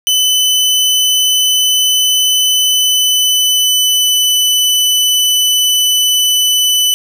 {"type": "tone with pitch glide", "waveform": "sawtooth", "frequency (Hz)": [3013, 2994], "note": ["F#7", "F#7"], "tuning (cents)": [31, 20], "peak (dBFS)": -6, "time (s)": [0.07, 6.94], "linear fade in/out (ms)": 0, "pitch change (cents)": -11, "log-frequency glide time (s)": [2.48, 4.36], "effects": []}